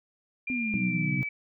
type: tone with pitch glide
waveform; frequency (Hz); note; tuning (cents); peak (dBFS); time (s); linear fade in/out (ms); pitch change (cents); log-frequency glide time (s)
sine; 2394 to 2299; D7 to D7; +33 to -37; -30; 0.47-1.29; 5; -70; 0.73-1.11
type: exponential sweep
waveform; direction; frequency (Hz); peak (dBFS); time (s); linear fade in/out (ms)
sine; down; 259.3 to 130.2; -29; 0.5-1.23; 0
type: harmonic tone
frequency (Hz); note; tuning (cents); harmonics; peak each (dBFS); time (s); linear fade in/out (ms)
61.8; B1; +2; 2 / 3 / 4 / 5; -36 / -31 / -35 / -37; 0.74-1.22; 0
effects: none